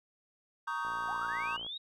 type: chord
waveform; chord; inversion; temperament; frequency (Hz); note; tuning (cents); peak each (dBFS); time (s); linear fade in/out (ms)
triangle; Eb dominant seventh; second; just; 933.4 / 1120.1 / 1244.5 / 1555.6; Bb5 / Db6 / Eb6 / G6; +2 / +18 / 0 / -14; -37; 0.67-1.57; 10
type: click train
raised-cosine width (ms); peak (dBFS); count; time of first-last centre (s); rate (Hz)
1; -36; 48; 0.85-1.665; 57.7
type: linear sweep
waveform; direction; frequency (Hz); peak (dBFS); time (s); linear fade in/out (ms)
sine; up; 680 to 3844; -38; 1.08-1.78; 10
effects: none